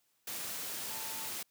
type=tone in noise; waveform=sine; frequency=886 Hz; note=A5; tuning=12 cents sharp; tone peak=-49 dBFS; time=0.9-1.28 s; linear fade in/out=5 ms; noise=white; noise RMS=-40 dBFS; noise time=0.27-1.43 s; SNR=-12 dB; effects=white hiss -75 dBFS RMS until 1.5 s + high-pass 100 Hz 12 dB/octave